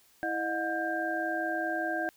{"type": "tone cluster", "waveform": "sine", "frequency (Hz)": [327.9, 617, 722, 1588], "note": ["E4", "D#5", "F#5", "G6"], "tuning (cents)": [-9, -15, -43, 22], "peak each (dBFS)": [-35, -36, -34, -33], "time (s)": [0.23, 2.09], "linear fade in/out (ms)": 0, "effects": ["white hiss -63 dBFS RMS until 2.16 s"]}